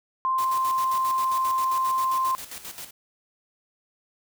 sine tone, 1046.5 Hz, C6, in tune, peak -21 dBFS, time 0.25-2.35 s, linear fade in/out 0 ms
white noise with tremolo, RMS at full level -37 dBFS, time 0.38-2.91 s, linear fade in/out 5 ms, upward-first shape square, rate 7.5 Hz, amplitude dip 65%
effects none

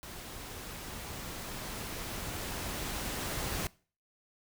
pink noise with level ramp, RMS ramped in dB -45 to -35 dBFS, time 0.03-3.67 s, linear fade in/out 0 ms, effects noise-tail reverb RT60 0.4 s tail -22 dB re dry

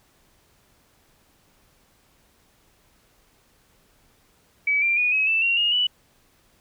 sine tone with pitch steps, 2285 / 2371 / 2460 / 2553 / 2649 / 2749 / 2852 / 2960 Hz, D7 / D7 / D#7 / D#7 / E7 / F7 / F7 / F#7, -48 / +16 / -20 / +44 / +8 / -28 / +36 / 0 cents, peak -18 dBFS, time 4.67-5.87 s, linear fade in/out 5 ms, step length 150 ms, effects pink hiss -61 dBFS RMS until 6.6 s

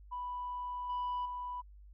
sine tone with level steps, 987.8 Hz, B5, in tune, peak -36 / -31 / -37 dBFS, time 0.11-1.62 s, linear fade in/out 20 ms, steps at 0.89 / 1.25 s, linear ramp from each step 10 ms, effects tanh soft clip ceiling -32 dBFS + added 50 Hz sine -52 dBFS peak until 1.93 s

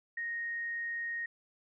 sine tone, 1864.7 Hz, A#6, in tune, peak -34 dBFS, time 0.17-1.26 s, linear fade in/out 5 ms, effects none

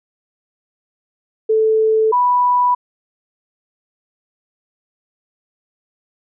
sine tone pair in turn, 438.8 / 985.1 Hz, A4 / B5, -5 / -5 cents, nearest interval octave + major second, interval 1400 cents, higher second, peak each -11 dBFS, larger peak neither, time 1.49-2.12 / 2.12-2.75 s, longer neither, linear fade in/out 10 ms, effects none

